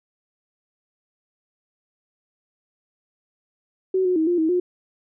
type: tone with pitch steps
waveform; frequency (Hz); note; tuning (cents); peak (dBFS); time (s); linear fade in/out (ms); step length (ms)
sine; 376 / 364.1 / 318.1 / 350.6 / 318.8 / 358.6; F#4 / F#4 / D#4 / F4 / D#4 / F4; +28 / -28 / +38 / +7 / +42 / +46; -17; 3.94-4.6; 5; 110
effects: none